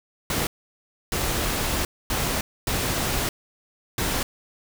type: noise bursts at uneven times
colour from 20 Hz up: pink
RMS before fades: -25 dBFS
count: 5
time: 0.3-0.47 / 1.12-1.85 / 2.1-2.41 / 2.67-3.29 / 3.98-4.23 s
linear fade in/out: 2 ms
effects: none